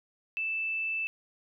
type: tone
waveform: sine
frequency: 2641 Hz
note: E7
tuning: 3 cents sharp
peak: -29 dBFS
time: 0.37-1.07 s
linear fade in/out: 0 ms
effects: none